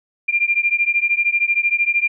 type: beating tone pair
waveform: sine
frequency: 2385 / 2398 Hz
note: D7 / D7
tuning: +26 / +36 cents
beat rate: 13 Hz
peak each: -18 dBFS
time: 0.28-2.08 s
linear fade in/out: 10 ms
effects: none